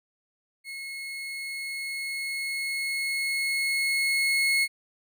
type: tone with level ramp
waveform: 35% pulse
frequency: 2175 Hz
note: C#7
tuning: 33 cents flat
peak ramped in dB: -34 to -19 dBFS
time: 0.64-4.68 s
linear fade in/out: 50 ms
effects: none